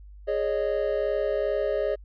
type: chord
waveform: triangle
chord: Ab suspended fourth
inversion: none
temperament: equal with one note detuned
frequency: 415.3 / 554.4 / 616.9 Hz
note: Ab4 / Db5 / Eb5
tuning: 0 / 0 / -15 cents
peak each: -26 dBFS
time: 0.27-1.96 s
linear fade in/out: 20 ms
effects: added 50 Hz sine -43 dBFS peak until 2.04 s + resampled to 11025 Hz